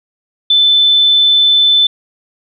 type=tone; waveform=sine; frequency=3520 Hz; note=A7; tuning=in tune; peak=-6 dBFS; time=0.5-1.87 s; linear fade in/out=5 ms; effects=none